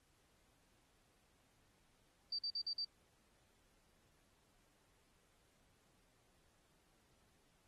sine tone bursts, 4645 Hz, D8, 20 cents flat, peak -38 dBFS, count 5, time 2.32-2.848 s, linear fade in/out 5 ms, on 68 ms, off 47 ms, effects pink hiss -75 dBFS RMS until 7.67 s + AAC 32 kbps

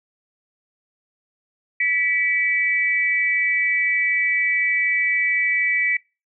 sine tone pair together, 1962.7 / 2296 Hz, B6 / D7, -11 / -40 cents, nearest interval minor third, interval 271 cents, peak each -20 dBFS, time 1.8-5.97 s, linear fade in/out 5 ms, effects noise-tail reverb RT60 0.3 s tail -24 dB re dry

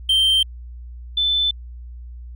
triangle / sine tone pair in turn, 3136 / 3520 Hz, G7 / A7, 0 / 0 cents, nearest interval major second, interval 200 cents, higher second, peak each -12 / -16 dBFS, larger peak first, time 0.09-0.43 / 1.17-1.51 s, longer neither, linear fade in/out 5 ms, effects added 60 Hz sine -33 dBFS peak until 2.35 s

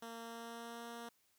10% pulse tone with pitch glide, 230 to 234.2 Hz, A#3 to A#3, -23 to +8 cents, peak -38 dBFS, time 0.02-1.09 s, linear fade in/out 5 ms, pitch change +31 cents, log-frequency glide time 0.2-0.86 s, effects white hiss -75 dBFS RMS until 1.38 s

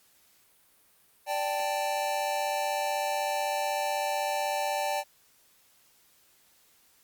square chord, D suspended fourth, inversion none, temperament equal, 587.3 / 784 / 880 Hz, D5 / G5 / A5, 0 / 0 / 0 cents, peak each -33 / -32 / -34 dBFS, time 1.26-5.04 s, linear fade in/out 50 ms, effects white hiss -63 dBFS RMS until 7.03 s + Opus 48 kbps

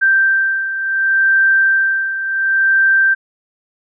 sine beating tone pair, 1568 / 1568.69 Hz, G6 / G6, 0 / +1 cents, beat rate 0.69 Hz, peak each -12 / -18 dBFS, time 0.01-3.15 s, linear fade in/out 20 ms, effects none

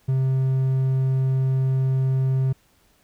triangle tone, 132.1 Hz, C3, 17 cents sharp, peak -16 dBFS, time 0.08-2.53 s, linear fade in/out 10 ms, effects pink hiss -61 dBFS RMS until 3.03 s

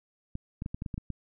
clicks, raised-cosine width 5 ms, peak -22 dBFS, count 9, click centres 0.354 / 0.621 / 0.661 / 0.745 / 0.821 / 0.862 / 0.942 / 0.979 / 1.103 s, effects none

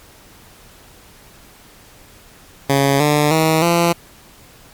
10% pulse tone with pitch steps, 138.59 / 148.54 / 159.2 / 170.62 Hz, C#3 / D3 / D#3 / F3, 0 / +20 / +40 / -40 cents, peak -4 dBFS, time 2.69-3.93 s, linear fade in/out 10 ms, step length 310 ms, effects pink hiss -45 dBFS RMS until 4.73 s + MP3 96 kbps

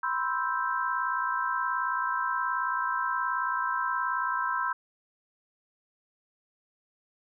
sine chord, C major seventh, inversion third, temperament equal, 987.8 / 1046.5 / 1318.5 / 1568 Hz, B5 / C6 / E6 / G6, 0 / 0 / 0 / 0 cents, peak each -32 dBFS, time 0.03-4.73 s, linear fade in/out 5 ms, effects none

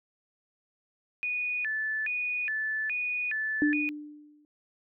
sine tone with vibrato, 2076 Hz, C7, 14 cents flat, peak -28 dBFS, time 1.23-3.89 s, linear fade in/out 0 ms, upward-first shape square, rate 1.2 Hz, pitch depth 300 cents each way
sine tone with exponential decay, 297.6 Hz, D4, 23 cents sharp, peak -20 dBFS, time 3.62-4.45 s, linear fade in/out 1 ms, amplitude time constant 180 ms
effects none

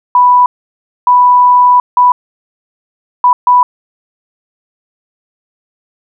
sine tone bursts at uneven times, 987.8 Hz, B5, in tune, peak -3 dBFS, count 5, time 0.15-0.46 / 1.07-1.8 / 1.97-2.12 / 3.24-3.33 / 3.47-3.63 s, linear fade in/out 2 ms, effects none

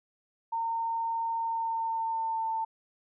sine tone with pitch glide, 914 to 895.2 Hz, A#5 to A5, -34 to +30 cents, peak -28 dBFS, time 0.52-2.65 s, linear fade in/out 10 ms, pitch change -36 cents, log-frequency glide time 1.38-2.51 s, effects none

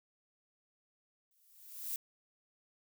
violet noise with exponential growth, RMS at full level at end -36 dBFS, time 1.31-1.96 s, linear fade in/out 1 ms, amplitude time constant 140 ms, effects none

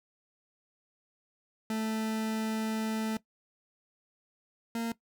40% pulse tone pair in turn, 219.9 / 230 Hz, A3 / A#3, -1 / -23 cents, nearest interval minor second, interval 78 cents, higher second, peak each -29 / -30 dBFS, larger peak first, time 1.7-3.17 / 4.75-4.92 s, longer first, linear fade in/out 2 ms, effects noise-tail reverb RT60 0.1 s tail -18 dB re dry

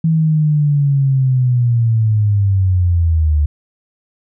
sine linear sweep, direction down, 163.2 to 72.7 Hz, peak -10 dBFS, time 0.04-3.46 s, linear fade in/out 5 ms, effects none

